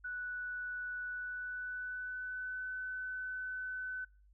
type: tone with pitch glide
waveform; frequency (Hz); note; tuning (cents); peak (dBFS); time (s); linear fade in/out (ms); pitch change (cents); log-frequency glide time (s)
sine; 1480 to 1509.4; F#6 to F#6; 0 to +34; -38; 0.04-4.05; 10; +34; 1.06-2.69
effects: noise-tail reverb RT60 0.4 s tail -25 dB re dry + added 50 Hz sine -61 dBFS peak until 4.33 s